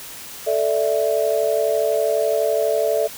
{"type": "chord", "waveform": "sine", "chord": "A suspended fourth", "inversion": "none", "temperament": "equal", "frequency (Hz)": [440, 587.3, 659.3], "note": ["A4", "D5", "E5"], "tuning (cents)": [0, 0, 0], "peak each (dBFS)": -21, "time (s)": [0.46, 3.08], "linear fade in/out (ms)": 20, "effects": ["white hiss -36 dBFS RMS until 3.17 s"]}